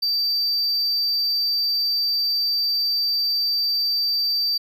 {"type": "tone", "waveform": "triangle", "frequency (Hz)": 4653, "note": "D8", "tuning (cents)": -17, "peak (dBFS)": -18, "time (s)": [0.02, 4.58], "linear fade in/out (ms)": 10, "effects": []}